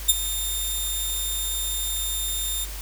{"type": "tone with ADSR envelope", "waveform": "10% pulse", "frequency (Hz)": 3631, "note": "A#7", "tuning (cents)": -46, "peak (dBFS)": -4, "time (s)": [0.08, 2.66], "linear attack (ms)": 16, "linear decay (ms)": 29, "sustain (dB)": -14, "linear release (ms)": 26, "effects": ["added 50 Hz sine -33 dBFS peak until 2.81 s", "white hiss -38 dBFS RMS until 2.81 s"]}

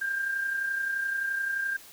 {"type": "tone with amplitude modulation", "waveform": "sine", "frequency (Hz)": 1594, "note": "G6", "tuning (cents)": 28, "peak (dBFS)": -25, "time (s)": [0.01, 1.77], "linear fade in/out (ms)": 10, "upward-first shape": "sine", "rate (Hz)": 31.6, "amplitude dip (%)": 45, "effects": ["white hiss -50 dBFS RMS until 1.92 s"]}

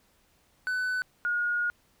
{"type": "tone pair in turn", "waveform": ["triangle", "sine"], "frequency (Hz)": [1500, 1436.8], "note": ["F#6", "F6"], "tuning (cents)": [23, 49], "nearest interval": "minor second", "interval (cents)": 74, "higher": "first", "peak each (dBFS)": -25, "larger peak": "neither", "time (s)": [[0.67, 1.02], [1.25, 1.7]], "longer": "second", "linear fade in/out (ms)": 0, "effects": ["pink hiss -66 dBFS RMS until 2 s"]}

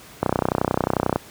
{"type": "click train", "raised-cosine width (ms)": 1, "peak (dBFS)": -4, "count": 30, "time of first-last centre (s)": [0.23, 1.159], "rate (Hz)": 31.2, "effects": ["pink hiss -44 dBFS RMS until 1.3 s", "high-pass 80 Hz 12 dB/octave"]}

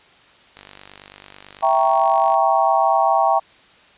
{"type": "click train", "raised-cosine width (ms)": 0.2, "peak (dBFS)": -21, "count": 88, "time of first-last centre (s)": [0.57, 2.342], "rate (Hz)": 49.1}
{"type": "chord", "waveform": "sine", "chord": "E diminished seventh", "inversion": "none", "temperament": "equal", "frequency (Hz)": [659.3, 784, 932.3, 1108.7], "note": ["E5", "G5", "Bb5", "Db6"], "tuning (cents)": [0, 0, 0, 0], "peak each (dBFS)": [-19, -17, -20, -21], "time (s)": [1.62, 3.4], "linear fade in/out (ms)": 20}
{"effects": ["white hiss -50 dBFS RMS until 3.97 s", "resampled to 8000 Hz"]}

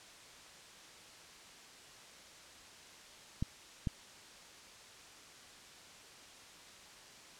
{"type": "clicks", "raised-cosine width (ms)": 5, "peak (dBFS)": -21, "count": 2, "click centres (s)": [3.425, 3.872], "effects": ["white hiss -55 dBFS RMS until 7.39 s", "low-pass 7000 Hz 12 dB/octave"]}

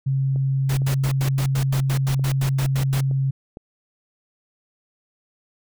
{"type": "tone", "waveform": "sine", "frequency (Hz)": 135, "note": "C#3", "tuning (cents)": -45, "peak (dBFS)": -18, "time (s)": [0.06, 3.31], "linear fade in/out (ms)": 10}
{"type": "click train", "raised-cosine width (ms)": 2, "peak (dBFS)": -23, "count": 8, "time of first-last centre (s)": [0.36, 3.571], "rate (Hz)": 2.18}
{"type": "noise bursts", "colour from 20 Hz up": "pink", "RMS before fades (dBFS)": -30, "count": 14, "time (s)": [0.69, 3.009], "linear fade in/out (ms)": 5, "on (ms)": 83, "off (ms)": 89}
{"effects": []}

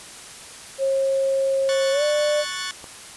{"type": "tone with pitch glide", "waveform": "sine", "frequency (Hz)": [540, 595.7], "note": ["C#5", "D5"], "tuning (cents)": [-45, 24], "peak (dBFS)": -18, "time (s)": [0.78, 2.45], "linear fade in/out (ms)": 50, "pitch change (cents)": 169, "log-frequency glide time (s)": [1.91, 2.03]}
{"type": "chord", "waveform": "15% pulse", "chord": "F# minor", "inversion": "second", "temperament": "equal", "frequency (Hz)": [1108.7, 1480, 1760], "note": ["C#6", "F#6", "A6"], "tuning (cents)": [0, 0, 0], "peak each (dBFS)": -25, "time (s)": [1.69, 2.71], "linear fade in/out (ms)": 0}
{"type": "click", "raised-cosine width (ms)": 1, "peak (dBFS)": -25, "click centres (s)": 2.842}
{"effects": ["white hiss -40 dBFS RMS until 3.16 s", "resampled to 24000 Hz"]}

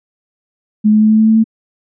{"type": "tone with pitch steps", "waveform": "sine", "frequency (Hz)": [212.7, 214.3, 215.9, 217.5, 219.2, 220.8, 222.5], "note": ["G#3", "A3", "A3", "A3", "A3", "A3", "A3"], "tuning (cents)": [42, -45, -33, -20, -6, 6, 20], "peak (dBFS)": -6, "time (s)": [0.84, 1.442], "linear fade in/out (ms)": 20, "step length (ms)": 86, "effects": []}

